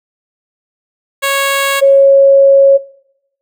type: tone pair in turn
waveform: 10% pulse / sine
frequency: 552 / 549.7 Hz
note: C#5 / C#5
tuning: -7 / -15 cents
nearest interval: unison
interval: 8 cents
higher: first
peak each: -3 dBFS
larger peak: neither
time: 1.22-1.81 / 1.81-2.78 s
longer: second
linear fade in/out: 20 ms
effects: noise-tail reverb RT60 0.8 s tail -20 dB re dry